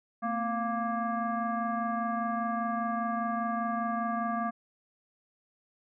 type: tone with frequency modulation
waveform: sine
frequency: 698.5 Hz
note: F5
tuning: in tune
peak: -28 dBFS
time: 0.22-4.51 s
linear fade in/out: 20 ms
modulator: 474 Hz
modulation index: 1.4
effects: none